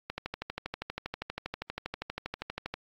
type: click train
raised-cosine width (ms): 0.3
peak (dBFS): -18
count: 34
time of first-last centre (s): 0.1-2.74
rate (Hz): 12.5
effects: AAC 48 kbps